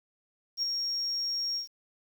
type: tone with ADSR envelope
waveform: sine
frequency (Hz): 5570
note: F8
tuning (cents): -5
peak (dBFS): -23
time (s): 0.57-1.68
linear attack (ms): 59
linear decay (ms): 6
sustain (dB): -5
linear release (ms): 120
effects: tanh soft clip ceiling -24 dBFS + 9-bit